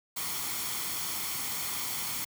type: noise with comb filter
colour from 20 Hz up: white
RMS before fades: -34 dBFS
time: 0.16-2.25 s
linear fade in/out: 10 ms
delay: 0.91 ms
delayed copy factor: +0.5
effects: high-pass 80 Hz 12 dB/octave